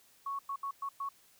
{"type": "tone bursts at uneven times", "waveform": "sine", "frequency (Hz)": 1108.7, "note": "C#6", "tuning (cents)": 0, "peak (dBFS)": -34, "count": 5, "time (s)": [[0.26, 0.39], [0.49, 0.56], [0.63, 0.71], [0.82, 0.89], [1, 1.09]], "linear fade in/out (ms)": 5, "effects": ["white hiss -64 dBFS RMS until 1.39 s"]}